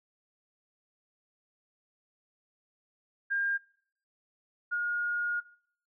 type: tone pair in turn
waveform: sine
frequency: 1606 / 1430.8 Hz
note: G6 / F6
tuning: +41 / +41 cents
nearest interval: major second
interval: 200 cents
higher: first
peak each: -27 dBFS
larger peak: neither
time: 3.3-3.58 / 4.71-5.41 s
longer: second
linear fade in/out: 20 ms
effects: noise-tail reverb RT60 0.6 s tail -21 dB re dry